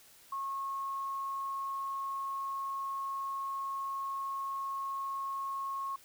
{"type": "tone", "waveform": "sine", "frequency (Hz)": 1090, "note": "C#6", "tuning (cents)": -29, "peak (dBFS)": -34, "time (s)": [0.32, 5.96], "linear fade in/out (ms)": 5, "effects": ["white hiss -59 dBFS RMS until 6.04 s"]}